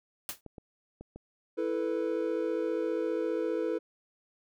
white noise with exponential decay, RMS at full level -32 dBFS, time 0.29-0.41 s, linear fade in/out 1 ms, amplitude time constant 24 ms
clicks, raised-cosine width 2 ms, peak -31 dBFS, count 4, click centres 0.463 / 0.582 / 1.01 / 1.16 s
triangle chord, E suspended fourth, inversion none, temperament just, 329.6 / 439.5 / 494.4 Hz, E4 / A4 / B4, 0 / -2 / +2 cents, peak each -31 dBFS, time 1.57-3.79 s, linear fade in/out 20 ms
effects none

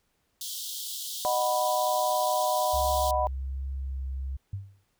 pink high-pass noise, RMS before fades -36 dBFS, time 0.41-3.11 s, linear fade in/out 2 ms, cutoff 3100 Hz, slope 96 dB/octave
sine chord, B major, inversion first, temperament equal with one note detuned, 615.8 / 740 / 987.8 Hz, D#5 / F#5 / B5, -18 / 0 / 0 cents, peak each -28 dBFS, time 1.25-3.27 s, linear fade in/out 0 ms
sine tone with vibrato, 66.8 Hz, C2, 36 cents sharp, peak -30 dBFS, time 2.73-4.37 s, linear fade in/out 10 ms, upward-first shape triangle, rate 1.3 Hz, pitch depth 17 cents each way
sine tone with exponential decay, 98 Hz, G2, in tune, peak -28 dBFS, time 4.53-4.84 s, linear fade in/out 5 ms, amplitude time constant 66 ms
effects pink hiss -73 dBFS RMS until 4.99 s

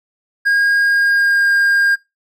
triangle tone with pitch glide, 1628 to 1611.2 Hz, G#6 to G6, -35 to +47 cents, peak -9 dBFS, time 0.45-1.96 s, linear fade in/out 20 ms, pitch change -18 cents, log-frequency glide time 0.79-1.52 s, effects noise-tail reverb RT60 0.2 s tail -20 dB re dry

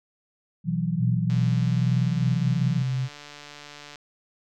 sine chord, B suspended fourth, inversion none, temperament equal, 123.47 / 164.81 / 185 Hz, B2 / E3 / F#3, 0 / 0 / 0 cents, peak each -31 / -25 / -28 dBFS, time 0.64-2.84 s, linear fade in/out 50 ms
sine tone with pitch glide, 119.4 to 129.46 Hz, A#2 to C3, +42 to -18 cents, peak -23 dBFS, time 0.96-3.09 s, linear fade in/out 50 ms, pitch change +140 cents, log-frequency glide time 1.08-2.54 s
click train, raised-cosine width 0.2 ms, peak -25 dBFS, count 389, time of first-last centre 1.3-3.958 s, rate 146 Hz
effects none

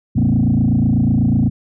sine tone with frequency modulation, 174.61 Hz, F3, in tune, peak -10 dBFS, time 0.15-1.5 s, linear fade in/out 20 ms, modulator 28.1 Hz, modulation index 3.1, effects tanh soft clip ceiling -8 dBFS

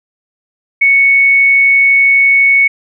sine tone, 2217 Hz, C#7, in tune, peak -5 dBFS, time 0.81-2.68 s, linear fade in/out 10 ms, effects none

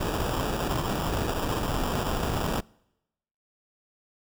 pink noise with sample-and-hold, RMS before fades -28 dBFS, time 0-2.61 s, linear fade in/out 10 ms, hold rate 2100 Hz, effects noise-tail reverb RT60 0.9 s tail -26 dB re dry

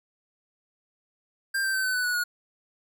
square tone with pitch steps, 1589 / 1564.4 / 1540.2 / 1516.4 / 1492.9 / 1469.8 / 1447.1 Hz, G6 / G6 / G6 / F#6 / F#6 / F#6 / F#6, +23 / -4 / -31 / +42 / +15 / -12 / -39 cents, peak -25 dBFS, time 1.54-2.24 s, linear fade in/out 10 ms, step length 100 ms, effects none

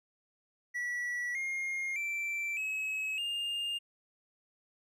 triangle tone with pitch steps, 1945 / 2133 / 2340 / 2566 / 2815 Hz, B6 / C7 / D7 / E7 / F7, -27 / +33 / -7 / -47 / +13 cents, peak -31 dBFS, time 0.74-3.79 s, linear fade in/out 20 ms, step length 610 ms, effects none

